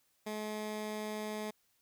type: tone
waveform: 15% pulse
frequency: 213.4 Hz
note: G#3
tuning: 47 cents sharp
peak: -31 dBFS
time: 0.26-1.51 s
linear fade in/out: 10 ms
effects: white hiss -74 dBFS RMS until 1.81 s